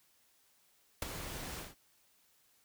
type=noise with ADSR envelope; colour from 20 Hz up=pink; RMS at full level=-32 dBFS; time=1.02-1.75 s; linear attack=3 ms; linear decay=12 ms; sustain=-11 dB; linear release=170 ms; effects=white hiss -70 dBFS RMS until 2.64 s